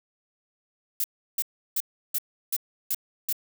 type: noise bursts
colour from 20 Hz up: violet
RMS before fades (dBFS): -26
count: 7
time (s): 1-3.327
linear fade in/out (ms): 2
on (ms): 41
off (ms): 340
effects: none